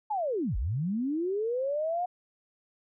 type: linear two-way sweep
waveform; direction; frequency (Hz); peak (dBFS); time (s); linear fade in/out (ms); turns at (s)
sine; down then up; 880 to 41.33 to 729; -27; 0.1-2.06; 10; 0.57
effects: none